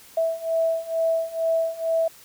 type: beating tone pair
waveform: sine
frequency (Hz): 654 / 656.2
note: E5 / E5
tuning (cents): -14 / -8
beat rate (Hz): 2.2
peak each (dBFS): -25 / -23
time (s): 0.17-2.08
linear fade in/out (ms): 5
effects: white hiss -49 dBFS RMS until 2.24 s